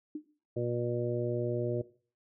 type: tone with exponential decay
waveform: sine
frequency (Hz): 301.5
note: D4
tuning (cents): +46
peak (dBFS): -31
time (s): 0.15-0.26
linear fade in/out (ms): 5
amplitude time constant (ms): 22
type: harmonic tone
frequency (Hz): 120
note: B2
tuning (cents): -49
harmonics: 1 / 2 / 3 / 4 / 5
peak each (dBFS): -35 / -41 / -33 / -38 / -37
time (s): 0.56-1.82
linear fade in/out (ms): 10
effects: noise-tail reverb RT60 0.4 s tail -17 dB re dry